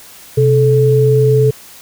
sine tone pair together, 129.2 / 434.6 Hz, C3 / A4, -21 / -21 cents, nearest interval octave + major sixth, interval 2100 cents, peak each -10 dBFS, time 0.37-1.51 s, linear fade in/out 10 ms, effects white hiss -38 dBFS RMS until 1.81 s

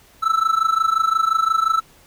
triangle tone with amplitude modulation, 1318.5 Hz, E6, in tune, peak -10 dBFS, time 0.22-1.81 s, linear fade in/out 20 ms, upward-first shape sine, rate 25.7 Hz, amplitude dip 85%, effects pink hiss -51 dBFS RMS until 2.06 s

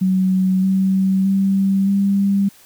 sine tone with pitch steps, 187.4 / 190.9 / 194.46 / 198.09 Hz, F#3 / G3 / G3 / G3, +22 / -46 / -14 / +18 cents, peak -13 dBFS, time 0.01-2.49 s, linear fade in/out 10 ms, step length 620 ms, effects white hiss -48 dBFS RMS until 2.65 s

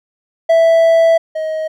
triangle tone pair in turn, 659.3 / 629.9 Hz, E5 / D#5, 0 / +21 cents, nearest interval minor second, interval 79 cents, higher first, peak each -5 / -15 dBFS, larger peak first, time 0.49-1.18 / 1.35-1.68 s, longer first, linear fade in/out 10 ms, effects none

